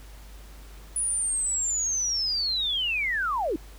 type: linear sweep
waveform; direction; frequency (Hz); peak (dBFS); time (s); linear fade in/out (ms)
sine; down; 9910 to 277.2; -24; 0.96-3.56; 2
effects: added 50 Hz sine -43 dBFS peak until 3.78 s + pink hiss -52 dBFS RMS until 3.78 s